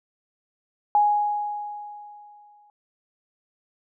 sine tone with exponential decay, 830.6 Hz, G#5, in tune, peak -14 dBFS, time 0.95-2.7 s, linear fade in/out 1 ms, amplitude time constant 380 ms, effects none

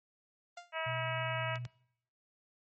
sawtooth tone with exponential decay, 698.5 Hz, F5, in tune, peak -38 dBFS, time 0.57-0.75 s, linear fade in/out 5 ms, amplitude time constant 37 ms
harmonic tone, 322.1 Hz, E4, 40 cents flat, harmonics 2 / 3 / 4 / 5 / 6 / 7 / 8 / 9, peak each -39 / -41 / -42 / -43 / -44 / -44 / -45 / -46 dBFS, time 0.72-1.59 s, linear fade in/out 50 ms
sine tone with pitch glide, 124 to 122.08 Hz, B2 to B2, +7 to -20 cents, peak -38 dBFS, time 0.86-1.67 s, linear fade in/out 10 ms, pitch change -27 cents, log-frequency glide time 1.26-1.46 s
clicks, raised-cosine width 0.2 ms, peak -29 dBFS, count 2, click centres 1.557 / 1.652 s
effects noise-tail reverb RT60 0.7 s tail -22 dB re dry + MP3 32 kbps

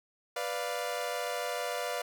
sawtooth chord, B diminished, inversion none, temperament equal, 493.9 / 587.3 / 698.5 Hz, B4 / D5 / F5, 0 / 0 / 0 cents, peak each -33 / -33 / -33 dBFS, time 0.36-2.02 s, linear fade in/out 5 ms, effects none

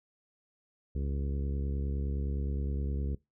harmonic tone, 69.7 Hz, C#2, 10 cents sharp, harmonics 1 / 2 / 3 / 4 / 5 / 6 / 7, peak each -31 / -38 / -42 / -46 / -48 / -47 / -52 dBFS, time 0.95-3.15 s, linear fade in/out 5 ms, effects noise-tail reverb RT60 0.2 s tail -21 dB re dry

